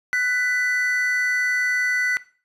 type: tone pair together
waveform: triangle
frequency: 1489 / 1987.6 Hz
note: F#6 / B6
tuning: +11 / +11 cents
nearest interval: perfect fourth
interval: 500 cents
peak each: -21 / -19 dBFS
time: 0.13-2.17 s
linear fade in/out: 0 ms
effects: noise-tail reverb RT60 0.4 s tail -18 dB re dry + resampled to 32000 Hz